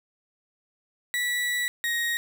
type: tone pair in turn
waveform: 35% pulse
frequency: 1951 / 1879.1 Hz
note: B6 / A#6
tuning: -22 / +13 cents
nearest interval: minor second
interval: 65 cents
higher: first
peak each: -23 dBFS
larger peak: neither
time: 1.14-1.68 / 1.84-2.17 s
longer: first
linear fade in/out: 0 ms
effects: none